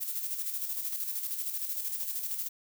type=noise with tremolo; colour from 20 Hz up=violet; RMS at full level=-33 dBFS; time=0-2.49 s; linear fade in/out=20 ms; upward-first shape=square; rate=13 Hz; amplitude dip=45%; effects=none